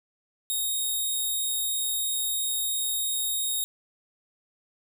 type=tone; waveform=5% pulse; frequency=3729 Hz; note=A#7; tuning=in tune; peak=-18 dBFS; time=0.5-3.64 s; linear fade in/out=0 ms; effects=none